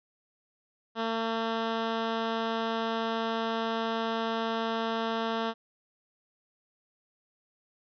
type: tone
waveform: 10% pulse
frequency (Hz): 226.2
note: A3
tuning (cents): +48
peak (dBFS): -20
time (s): 0.95-5.54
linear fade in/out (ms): 50
effects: resampled to 11025 Hz